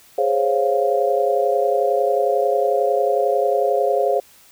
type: chord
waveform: sine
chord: Db major seventh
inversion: second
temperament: equal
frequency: 415.3 / 523.3 / 554.4 / 698.5 Hz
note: Ab4 / C5 / Db5 / F5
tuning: 0 / 0 / 0 / 0 cents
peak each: -21 dBFS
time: 0.18-4.2 s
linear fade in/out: 5 ms
effects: white hiss -50 dBFS RMS until 4.51 s